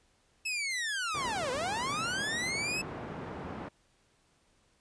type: linear two-way sweep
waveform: sawtooth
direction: down then up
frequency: 2632 to 481.1 to 2632 Hz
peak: -28 dBFS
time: 0.45-2.82 s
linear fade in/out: 10 ms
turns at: 1.51 s
type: band-pass noise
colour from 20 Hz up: pink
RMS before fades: -41 dBFS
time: 1.14-3.69 s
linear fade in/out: 10 ms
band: 110 to 1300 Hz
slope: 12 dB/octave
effects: pink hiss -69 dBFS RMS until 4.8 s + resampled to 22050 Hz